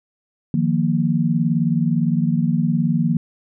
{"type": "chord", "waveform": "sine", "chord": "Eb suspended second", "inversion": "none", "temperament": "just", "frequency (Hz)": [155.56, 175.01, 233.3], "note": ["Eb3", "F3", "Bb3"], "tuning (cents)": [0, 4, 2], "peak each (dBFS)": -20, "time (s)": [0.54, 3.17], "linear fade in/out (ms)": 2, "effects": []}